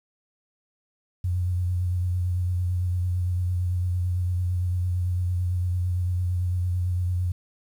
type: tone with vibrato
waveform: sine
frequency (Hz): 89.7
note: F2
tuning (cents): +47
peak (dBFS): -22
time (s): 1.24-7.32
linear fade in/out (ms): 5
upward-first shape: sine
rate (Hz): 8.9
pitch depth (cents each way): 28
effects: 9-bit